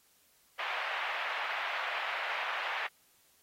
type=band-pass noise; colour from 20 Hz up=white; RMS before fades=-36 dBFS; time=0.59-2.87 s; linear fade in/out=5 ms; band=680 to 2500 Hz; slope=24 dB/octave; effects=white hiss -67 dBFS RMS until 3.42 s + AAC 48 kbps